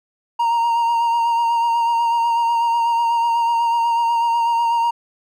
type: tone with vibrato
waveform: triangle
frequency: 932.3 Hz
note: A#5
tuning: in tune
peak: -13 dBFS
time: 0.39-4.91 s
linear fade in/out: 10 ms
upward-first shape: sine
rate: 8.1 Hz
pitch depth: 23 cents each way
effects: none